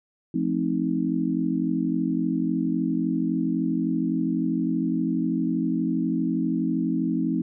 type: chord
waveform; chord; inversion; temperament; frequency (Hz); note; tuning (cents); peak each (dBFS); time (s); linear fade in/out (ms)
sine; F dominant seventh; none; just; 174.61 / 218.3 / 261.9 / 314.3; F3 / A3 / C4 / Eb4; 0 / -13 / +2 / +18; -28 / -29 / -26 / -27; 0.34-7.42; 5
effects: none